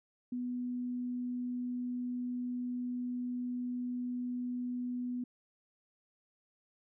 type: tone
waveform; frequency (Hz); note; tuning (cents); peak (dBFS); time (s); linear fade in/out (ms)
sine; 246.9; B3; 0; -34; 0.32-5.24; 5
effects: none